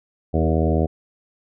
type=harmonic tone with a mistuned harmonic; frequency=79.7 Hz; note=D#2; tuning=42 cents sharp; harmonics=1 / 2 / 3 / 4 / 5 / 6 / 7 / 8 / 9; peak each=-20 / -23 / -25 / -26 / -27 / -28 / -28 / -29 / -30 dBFS; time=0.33-0.87 s; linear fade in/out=20 ms; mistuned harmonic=5; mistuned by=+18 cents; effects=none